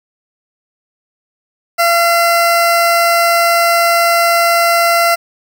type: tone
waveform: 20% pulse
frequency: 682 Hz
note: F5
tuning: 41 cents flat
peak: -4 dBFS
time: 1.78-5.16 s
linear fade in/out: 20 ms
effects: 7-bit